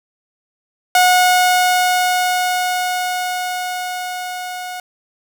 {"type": "tone with level ramp", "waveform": "sawtooth", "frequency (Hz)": 728, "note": "F#5", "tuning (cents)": -28, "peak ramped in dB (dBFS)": [-5, -22], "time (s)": [0.95, 4.8], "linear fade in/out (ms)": 2, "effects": []}